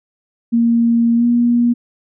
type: tone with pitch glide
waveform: sine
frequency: 233.1 to 238.8 Hz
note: A#3 to A#3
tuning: 0 to +42 cents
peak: -10 dBFS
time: 0.52-1.74 s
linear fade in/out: 20 ms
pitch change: +42 cents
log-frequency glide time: 1.16-1.25 s
effects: none